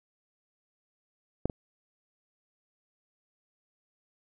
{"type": "clicks", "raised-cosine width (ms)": 2, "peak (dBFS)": [-13, -22], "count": 2, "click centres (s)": [1.456, 1.498], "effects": []}